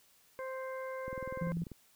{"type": "harmonic tone", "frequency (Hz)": 523.3, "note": "C5", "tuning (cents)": 0, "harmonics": [1, 2, 3, 4], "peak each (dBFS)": [-39, -45, -49, -51], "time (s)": [0.39, 1.52], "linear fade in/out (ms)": 0}
{"type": "click train", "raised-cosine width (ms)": 3, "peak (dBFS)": -32, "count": 14, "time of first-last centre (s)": [1.08, 1.717], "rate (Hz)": 20.4}
{"type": "tone", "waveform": "sine", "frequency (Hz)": 169.1, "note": "E3", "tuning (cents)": 44, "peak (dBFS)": -33, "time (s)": [1.41, 1.64], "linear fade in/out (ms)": 5}
{"effects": ["white hiss -66 dBFS RMS until 1.95 s"]}